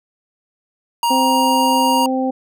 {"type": "tone", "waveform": "square", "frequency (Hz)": 942, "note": "A#5", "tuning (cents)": 18, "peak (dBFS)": -15, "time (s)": [1.03, 2.06], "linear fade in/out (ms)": 2}
{"type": "harmonic tone", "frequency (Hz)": 260.6, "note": "C4", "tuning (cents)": -7, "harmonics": [1, 2, 3], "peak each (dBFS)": [-18, -22, -23], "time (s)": [1.1, 2.31], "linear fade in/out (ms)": 10}
{"effects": []}